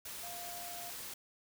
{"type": "tone in noise", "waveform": "sine", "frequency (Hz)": 699, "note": "F5", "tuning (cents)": 1, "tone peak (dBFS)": -47, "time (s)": [0.23, 0.9], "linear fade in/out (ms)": 5, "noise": "white", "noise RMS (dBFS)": -45, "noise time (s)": [0.05, 1.14], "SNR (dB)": -5, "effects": []}